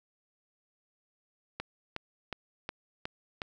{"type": "click train", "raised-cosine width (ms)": 0.3, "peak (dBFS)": -19, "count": 6, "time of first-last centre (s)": [1.6, 3.418], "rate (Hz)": 2.75, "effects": []}